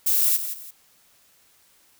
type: noise with echo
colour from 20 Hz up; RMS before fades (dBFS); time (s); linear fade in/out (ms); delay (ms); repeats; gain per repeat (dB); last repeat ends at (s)
violet; -20; 0.06-0.37; 10; 170; 2; -10; 0.71
effects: white hiss -59 dBFS RMS until 1.99 s